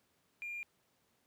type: tone with hard clipping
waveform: sine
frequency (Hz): 2400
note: D7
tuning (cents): +37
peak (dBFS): -40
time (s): 0.42-0.63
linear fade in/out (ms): 0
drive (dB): 1
effects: pink hiss -75 dBFS RMS until 1.26 s + high-pass 100 Hz 12 dB/octave